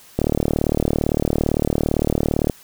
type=click train; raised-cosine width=2 ms; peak=-4 dBFS; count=88; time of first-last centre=0.19-2.498 s; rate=37.7 Hz; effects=white hiss -47 dBFS RMS until 2.63 s